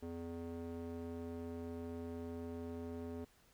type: tone with band-pass filter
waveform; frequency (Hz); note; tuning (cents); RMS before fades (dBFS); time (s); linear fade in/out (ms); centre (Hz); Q
square; 84; E2; +33; -45; 0.02-3.25; 10; 350; 1.6
effects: pink hiss -69 dBFS RMS until 3.53 s